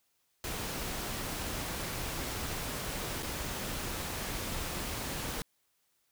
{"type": "noise with dropouts", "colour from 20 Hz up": "pink", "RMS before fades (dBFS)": -37, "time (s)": [0.44, 5.42], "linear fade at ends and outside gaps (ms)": 1, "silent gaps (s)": [3.225, 3.229], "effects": ["white hiss -75 dBFS RMS until 6.11 s"]}